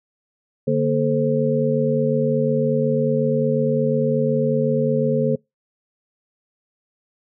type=tone cluster; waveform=sine; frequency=146.7 / 232.2 / 435.7 / 524 Hz; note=D3 / A#3 / A4 / C5; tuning=-2 / -7 / -17 / +2 cents; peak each=-22 dBFS; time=0.67-5.36 s; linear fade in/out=10 ms; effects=noise-tail reverb RT60 0.2 s tail -26 dB re dry